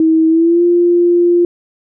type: tone with pitch glide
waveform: sine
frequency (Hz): 321.1 to 348.1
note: E4 to F4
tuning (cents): -45 to -6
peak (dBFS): -7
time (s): 0-1.45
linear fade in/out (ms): 2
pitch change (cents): +139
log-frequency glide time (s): 0.28-0.63
effects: none